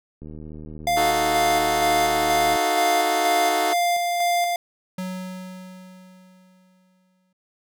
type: click train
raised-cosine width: 3 ms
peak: -26 dBFS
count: 181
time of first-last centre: 0.22-2.558 s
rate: 77 Hz
type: tone with tremolo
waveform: square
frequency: 698.5 Hz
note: F5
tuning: in tune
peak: -19 dBFS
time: 0.87-4.56 s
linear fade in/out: 2 ms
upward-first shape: square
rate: 2.1 Hz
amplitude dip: 30%
type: chord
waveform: 15% pulse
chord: D# diminished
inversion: none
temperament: equal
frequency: 311.1 / 370 / 440 Hz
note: D#4 / F#4 / A4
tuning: 0 / 0 / 0 cents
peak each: -21 dBFS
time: 0.96-3.74 s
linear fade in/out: 20 ms
type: tone with exponential decay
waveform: square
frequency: 185 Hz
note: F#3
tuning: in tune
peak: -27 dBFS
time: 4.98-7.33 s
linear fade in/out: 5 ms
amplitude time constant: 510 ms
effects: none